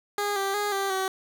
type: tone with pitch steps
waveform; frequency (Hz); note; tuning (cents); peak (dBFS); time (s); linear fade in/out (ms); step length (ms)
15% pulse; 409.8 / 392.1 / 412.7 / 392.4 / 380.5; G#4 / G4 / G#4 / G4 / F#4; -23 / 0 / -11 / +2 / +48; -19; 0.18-1.08; 2; 180
effects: none